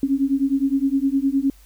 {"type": "beating tone pair", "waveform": "sine", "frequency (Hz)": [268.8, 278.5], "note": ["C4", "C#4"], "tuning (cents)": [47, 8], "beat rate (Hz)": 9.7, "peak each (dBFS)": -20, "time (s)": [0.03, 1.5], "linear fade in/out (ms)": 2, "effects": ["added 50 Hz sine -47 dBFS peak until 1.65 s", "white hiss -55 dBFS RMS until 1.65 s"]}